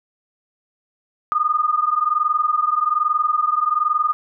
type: tone pair together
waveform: sine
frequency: 1213 / 1234.2 Hz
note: D#6 / D#6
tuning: -44 / -14 cents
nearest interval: unison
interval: 30 cents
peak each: -19 dBFS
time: 1.32-4.13 s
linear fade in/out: 0 ms
effects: none